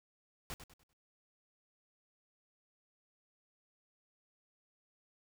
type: noise with echo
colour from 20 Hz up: pink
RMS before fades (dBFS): -43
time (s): 0.5-0.54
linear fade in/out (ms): 0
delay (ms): 98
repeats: 4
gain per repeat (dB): -9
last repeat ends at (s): 0.932
effects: none